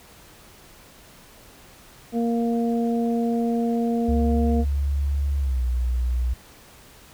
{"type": "harmonic tone", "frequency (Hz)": 233.1, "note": "A#3", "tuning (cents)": 0, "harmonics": [1, 2, 3], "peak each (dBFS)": [-21, -27, -31], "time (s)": [2.12, 4.65], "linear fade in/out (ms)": 50}
{"type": "tone with pitch glide", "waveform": "sine", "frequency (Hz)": [70.5, 61.37], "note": ["C#2", "B1"], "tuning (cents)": [30, -10], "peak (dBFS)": -20, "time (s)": [4.08, 6.34], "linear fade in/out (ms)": 10, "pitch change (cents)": -240, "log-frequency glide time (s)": [5.38, 5.63]}
{"effects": ["pink hiss -49 dBFS RMS until 7.13 s"]}